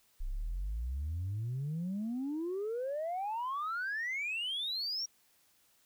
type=exponential sweep; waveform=sine; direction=up; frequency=30.06 to 5700 Hz; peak=-32 dBFS; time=0.2-5.06 s; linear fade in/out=10 ms; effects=tanh soft clip ceiling -31 dBFS + white hiss -69 dBFS RMS until 5.85 s

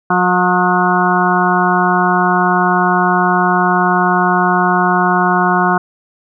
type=harmonic tone with a mistuned harmonic; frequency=180 Hz; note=F#3; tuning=47 cents flat; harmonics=1 / 2 / 4 / 5 / 6 / 7 / 8; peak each=-17 / -19 / -16 / -19 / -17 / -19 / -18 dBFS; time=0.1-5.78 s; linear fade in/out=5 ms; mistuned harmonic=8; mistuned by=+23 cents; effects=none

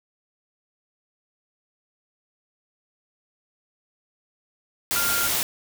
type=tone in noise; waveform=sine; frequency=1396.9 Hz; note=F6; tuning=in tune; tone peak=-26 dBFS; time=4.96-5.27 s; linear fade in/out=0 ms; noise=white; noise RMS=-24 dBFS; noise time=4.91-5.43 s; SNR=-5 dB; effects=none

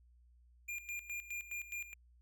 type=tone with tremolo; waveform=square; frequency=2406 Hz; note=D7; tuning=41 cents sharp; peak=-40 dBFS; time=0.68-1.94 s; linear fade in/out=10 ms; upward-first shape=square; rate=4.8 Hz; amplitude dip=75%; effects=added 60 Hz sine -62 dBFS peak until 2.21 s

